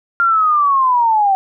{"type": "linear sweep", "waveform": "sine", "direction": "down", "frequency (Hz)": [1396.9, 761], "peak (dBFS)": -10, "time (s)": [0.2, 1.35], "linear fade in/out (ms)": 0, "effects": []}